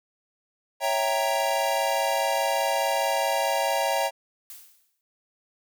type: chord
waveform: square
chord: C# diminished seventh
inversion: none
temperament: equal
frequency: 554.4 / 659.3 / 784 / 932.3 Hz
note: C#5 / E5 / G5 / Bb5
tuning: 0 / 0 / 0 / 0 cents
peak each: -29 dBFS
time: 0.8-4.11 s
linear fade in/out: 50 ms
type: noise with exponential decay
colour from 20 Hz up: blue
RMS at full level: -40 dBFS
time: 4.5-5.01 s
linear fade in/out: 0 ms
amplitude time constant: 110 ms
effects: none